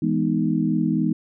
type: chord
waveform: sine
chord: E major seventh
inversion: none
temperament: equal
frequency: 164.81 / 207.7 / 246.9 / 311.1 Hz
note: E3 / G#3 / B3 / D#4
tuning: 0 / 0 / 0 / 0 cents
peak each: -24 dBFS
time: 0.02-1.13 s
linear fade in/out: 5 ms
effects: none